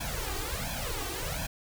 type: noise with flanger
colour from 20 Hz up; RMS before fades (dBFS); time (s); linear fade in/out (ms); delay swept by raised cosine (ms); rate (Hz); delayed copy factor
pink; -34; 0-1.47; 10; 1.2 to 2.6; 1.4; +0.9
effects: none